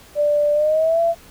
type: tone with pitch glide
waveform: sine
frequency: 589 to 672.7 Hz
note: D5 to E5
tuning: +5 to +35 cents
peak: -14 dBFS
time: 0.15-1.15 s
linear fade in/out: 50 ms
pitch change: +230 cents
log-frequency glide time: 0.53-1.01 s
effects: pink hiss -46 dBFS RMS until 1.3 s